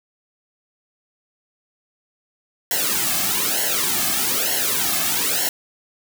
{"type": "noise with flanger", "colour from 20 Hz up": "white", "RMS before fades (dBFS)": -21, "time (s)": [2.71, 5.49], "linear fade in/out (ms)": 2, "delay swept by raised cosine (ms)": [0.82, 2.12], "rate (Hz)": 1.1, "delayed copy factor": -0.95, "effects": []}